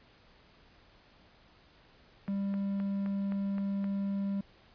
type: click train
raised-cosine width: 0.5 ms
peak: -31 dBFS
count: 7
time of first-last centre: 2.28-3.842 s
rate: 3.84 Hz
type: tone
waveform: triangle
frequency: 198 Hz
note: G3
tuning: 18 cents sharp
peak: -28 dBFS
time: 2.28-4.41 s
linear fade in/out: 5 ms
effects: pink hiss -61 dBFS RMS until 4.74 s + resampled to 11025 Hz